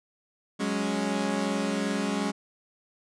sawtooth chord, F# suspended second, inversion none, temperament equal, 185 / 207.7 / 277.2 Hz, F#3 / G#3 / C#4, 0 / 0 / 0 cents, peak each -29 / -25 / -27 dBFS, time 0.59-2.32 s, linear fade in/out 20 ms, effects resampled to 22050 Hz

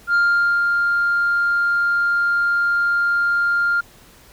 sine tone with ADSR envelope, 1400 Hz, F6, 4 cents sharp, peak -10 dBFS, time 0.07-3.81 s, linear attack 75 ms, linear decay 470 ms, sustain -4 dB, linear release 10 ms, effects tanh soft clip ceiling -12 dBFS + pink hiss -48 dBFS RMS until 4.32 s

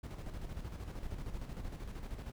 brown noise with tremolo, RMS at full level -41 dBFS, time 0.03-2.32 s, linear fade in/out 10 ms, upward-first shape square, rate 13 Hz, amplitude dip 50%, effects none

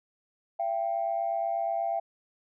sine tone pair together, 675.8 / 784 Hz, E5 / G5, +43 / 0 cents, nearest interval minor third, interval 257 cents, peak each -28 / -30 dBFS, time 0.59-2 s, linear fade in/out 10 ms, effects tanh soft clip ceiling -19 dBFS

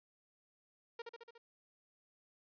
sawtooth tone with echo, 466.2 Hz, A#4, in tune, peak -38 dBFS, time 0.99-1.02 s, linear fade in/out 5 ms, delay 72 ms, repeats 5, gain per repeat -3 dB, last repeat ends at 1.38 s, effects resampled to 11025 Hz

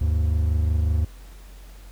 triangle tone pair together, 76.1 / 101.58 Hz, D#2 / G#2, -38 / -38 cents, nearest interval perfect fourth, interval 500 cents, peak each -17 / -25 dBFS, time 0.01-1.05 s, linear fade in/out 5 ms, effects added 46 Hz sine -40 dBFS peak until 1.91 s + pink hiss -52 dBFS RMS until 1.91 s

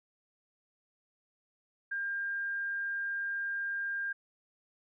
sine tone, 1602 Hz, G6, 37 cents sharp, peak -32 dBFS, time 1.91-4.13 s, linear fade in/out 10 ms, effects none

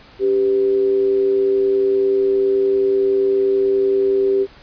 sine tone with amplitude modulation, 392 Hz, G4, in tune, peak -11 dBFS, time 0.19-4.47 s, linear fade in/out 50 ms, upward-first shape sine, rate 111 Hz, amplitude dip 45%, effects pink hiss -45 dBFS RMS until 4.62 s + resampled to 11025 Hz

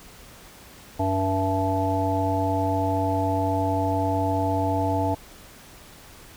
harmonic tone with a mistuned harmonic, 95.5 Hz, G2, 45 cents flat, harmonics 1 / 3 / 5 / 7 / 9, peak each -26 / -27 / -32 / -27 / -27 dBFS, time 0.99-5.15 s, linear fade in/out 10 ms, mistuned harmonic 9, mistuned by +17 cents, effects pink hiss -47 dBFS RMS until 6.36 s

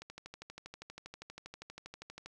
click train, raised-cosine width 0.2 ms, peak -29 dBFS, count 29, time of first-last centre 0.02-2.26 s, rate 12.5 Hz, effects none

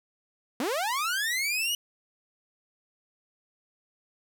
sawtooth linear sweep, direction up, 220 to 2960 Hz, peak -23 dBFS, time 0.6-1.75 s, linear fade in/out 2 ms, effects none

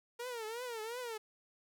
sawtooth tone with vibrato, 466.2 Hz, A#4, in tune, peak -36 dBFS, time 0.19-1.18 s, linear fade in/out 10 ms, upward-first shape triangle, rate 2.8 Hz, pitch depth 160 cents each way, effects none

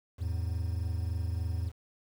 triangle tone pair together, 82.9 / 106.31 Hz, E2 / G#2, +10 / +41 cents, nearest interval major third, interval 431 cents, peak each -29 / -34 dBFS, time 0.18-1.72 s, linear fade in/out 50 ms, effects 9-bit

